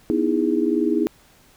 sine chord, E major seventh, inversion second, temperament just, 247.2 / 309 / 329.6 / 412 Hz, B3 / D#4 / E4 / G#4, +2 / -12 / 0 / -14 cents, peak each -24 / -22 / -22 / -24 dBFS, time 0.1-1.07 s, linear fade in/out 0 ms, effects pink hiss -54 dBFS RMS until 1.56 s

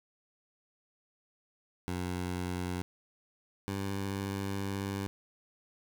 15% pulse tone pair in turn, 90 / 98.44 Hz, F#2 / G2, -47 / +8 cents, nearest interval major second, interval 155 cents, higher second, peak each -27 / -27 dBFS, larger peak neither, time 1.88-2.82 / 3.68-5.07 s, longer second, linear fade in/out 0 ms, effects none

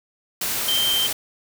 sine tone in noise, 3136 Hz, G7, in tune, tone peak -19 dBFS, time 0.68-1.07 s, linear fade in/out 5 ms, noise white, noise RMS -25 dBFS, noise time 0.41-1.13 s, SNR +3 dB, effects none

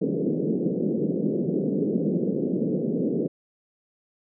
pink band-pass noise, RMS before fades -25 dBFS, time 0.01-3.28 s, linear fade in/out 10 ms, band 160 to 490 Hz, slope 48 dB/octave, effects none

